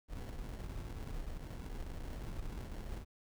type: noise with sample-and-hold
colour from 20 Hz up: brown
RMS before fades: -43 dBFS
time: 0.08-3.05 s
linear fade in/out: 50 ms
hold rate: 1225 Hz
effects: none